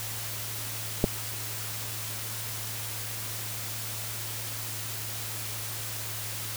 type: clicks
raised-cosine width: 2 ms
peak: -8 / -16 dBFS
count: 2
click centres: 1.041 / 1.046 s
effects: added 109 Hz sine -40 dBFS peak until 6.56 s + white hiss -36 dBFS RMS until 6.56 s